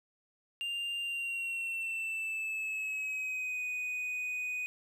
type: tone with pitch glide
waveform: triangle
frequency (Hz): 2794 to 2489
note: F7 to D#7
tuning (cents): 0 to 0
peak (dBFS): -32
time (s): 0.61-4.66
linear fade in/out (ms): 0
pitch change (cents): -200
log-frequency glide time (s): 1-3.64
effects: none